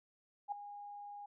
sine tone with ADSR envelope, 818 Hz, G#5, 26 cents flat, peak -33 dBFS, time 0.48-1.26 s, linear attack 40 ms, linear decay 4 ms, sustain -13 dB, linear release 6 ms, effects none

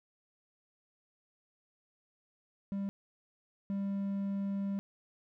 triangle tone pair in turn, 197.9 / 197.9 Hz, G3 / G3, +17 / +17 cents, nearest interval unison, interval 0 cents, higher neither, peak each -31 / -30 dBFS, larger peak second, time 2.72-2.89 / 3.7-4.79 s, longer second, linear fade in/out 0 ms, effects none

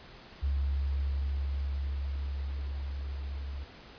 sine tone with level ramp, 69.3 Hz, C#2, in tune, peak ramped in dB -26 to -35 dBFS, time 0.42-3.65 s, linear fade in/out 20 ms, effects pink hiss -51 dBFS RMS until 3.98 s + resampled to 11025 Hz

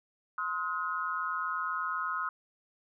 sine tone cluster, 1044 / 1272 / 1440 Hz, C6 / D#6 / F#6, -4 / +38 / -47 cents, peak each -37 / -33 / -36 dBFS, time 0.38-2.29 s, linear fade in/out 2 ms, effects none

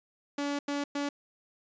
sawtooth tone bursts at uneven times, 285.9 Hz, D4, 46 cents flat, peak -26 dBFS, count 3, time 0.38-0.59 / 0.68-0.84 / 0.95-1.09 s, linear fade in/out 5 ms, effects resampled to 16000 Hz

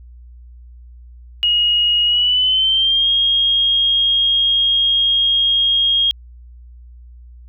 sine tone with pitch glide, 2882 to 3254 Hz, F#7 to G#7, -46 to -36 cents, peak -12 dBFS, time 1.43-6.11 s, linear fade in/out 0 ms, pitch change +210 cents, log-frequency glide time 2.05-3.09 s, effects added 60 Hz sine -37 dBFS peak until 7.48 s

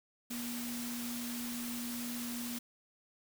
sine tone in noise, 240 Hz, B3, 49 cents flat, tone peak -39 dBFS, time 0.3-2.59 s, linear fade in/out 10 ms, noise white, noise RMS -43 dBFS, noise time 0.3-2.59 s, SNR +1 dB, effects none

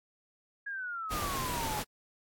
sine exponential sweep, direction down, 1665 to 826 Hz, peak -35 dBFS, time 0.66-1.8 s, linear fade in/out 10 ms
pink noise, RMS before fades -36 dBFS, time 1.1-1.84 s, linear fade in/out 20 ms
effects AAC 64 kbps

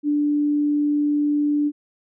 sine tone, 293.7 Hz, D4, in tune, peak -17 dBFS, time 0.03-1.72 s, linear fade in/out 50 ms, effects none

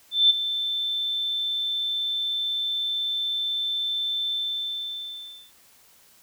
sine tone with ADSR envelope, 3542 Hz, A7, 11 cents sharp, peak -12 dBFS, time 0.11-5.52 s, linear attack 190 ms, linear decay 17 ms, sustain -12 dB, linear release 1200 ms, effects white hiss -56 dBFS RMS until 6.22 s

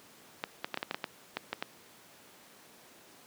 clicks, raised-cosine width 0.3 ms, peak -16 dBFS, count 11, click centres 0.439 / 0.645 / 0.743 / 0.774 / 0.829 / 0.911 / 0.945 / 1.042 / 1.37 / 1.53 / 1.625 s, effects pink hiss -56 dBFS RMS until 3.26 s + high-pass 200 Hz 12 dB/octave

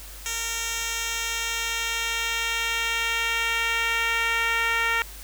10% pulse tone with band-pass filter sweep, 460 Hz, A#4, 23 cents flat, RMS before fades -26 dBFS, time 0.26-5.02 s, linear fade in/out 0 ms, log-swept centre 6300 to 2000 Hz, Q 1.1, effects added 50 Hz sine -41 dBFS peak until 5.23 s + white hiss -43 dBFS RMS until 5.23 s

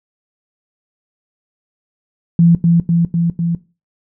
sine tone with echo, 169.4 Hz, E3, 48 cents sharp, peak -6 dBFS, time 2.39-2.55 s, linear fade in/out 2 ms, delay 250 ms, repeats 4, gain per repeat -2 dB, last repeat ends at 3.55 s, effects noise-tail reverb RT60 0.3 s tail -18 dB re dry

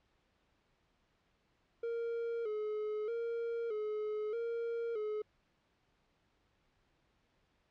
triangle tone with vibrato, 444.9 Hz, A4, 19 cents sharp, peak -33 dBFS, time 1.83-5.22 s, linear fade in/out 5 ms, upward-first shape square, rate 0.8 Hz, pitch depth 77 cents each way, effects pink hiss -75 dBFS RMS until 7.7 s + low-pass 4000 Hz 12 dB/octave

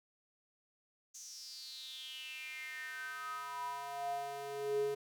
square tone with high-pass filter sweep, 140.5 Hz, C#3, 24 cents sharp, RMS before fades -42 dBFS, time 1.14-4.95 s, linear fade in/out 10 ms, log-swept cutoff 6400 to 370 Hz, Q 7.6, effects none

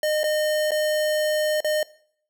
square tone with dropouts, 611 Hz, D#5, 32 cents flat, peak -21 dBFS, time 0.03-1.83 s, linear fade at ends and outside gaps 2 ms, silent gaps 0.233-0.24 / 0.708-0.717 / 1.605-1.645 s, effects noise-tail reverb RT60 0.6 s tail -20 dB re dry

